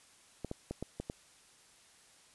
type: clicks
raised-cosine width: 2 ms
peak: -24 dBFS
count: 6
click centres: 0.447 / 0.514 / 0.71 / 0.826 / 1 / 1.099 s
effects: white hiss -62 dBFS RMS until 2.34 s + resampled to 24000 Hz